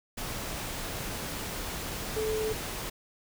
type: tone in noise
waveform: sine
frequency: 435.1 Hz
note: A4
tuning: 19 cents flat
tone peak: -28 dBFS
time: 2.16-2.53 s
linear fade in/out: 10 ms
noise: pink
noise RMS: -36 dBFS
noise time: 0.17-2.9 s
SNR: +5 dB
effects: none